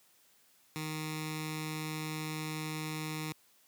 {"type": "tone with notch filter", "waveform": "10% pulse", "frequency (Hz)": 155.56, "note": "D#3", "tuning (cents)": 0, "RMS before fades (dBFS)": -38, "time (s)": [0.76, 3.32], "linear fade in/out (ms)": 0, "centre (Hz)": 610, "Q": 0.6, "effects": ["white hiss -66 dBFS RMS until 3.67 s", "high-pass 100 Hz 12 dB/octave"]}